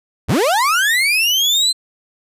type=linear sweep; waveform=35% pulse; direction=up; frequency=51.91 to 4129 Hz; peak=-11 dBFS; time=0.28-1.73 s; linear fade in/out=20 ms; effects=resampled to 32000 Hz